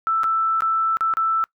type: tone with dropouts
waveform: sine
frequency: 1324 Hz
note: E6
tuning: 7 cents sharp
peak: -17 dBFS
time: 0.07-1.44 s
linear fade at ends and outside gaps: 0 ms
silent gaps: 0.234-0.241 / 0.606-0.621 / 0.97-1.008 / 1.138-1.17 s
effects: noise-tail reverb RT60 0.1 s tail -24 dB re dry